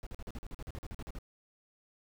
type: noise bursts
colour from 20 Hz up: brown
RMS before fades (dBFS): -41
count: 15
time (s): 0.03-1.186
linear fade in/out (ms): 0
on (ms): 36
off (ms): 44
effects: none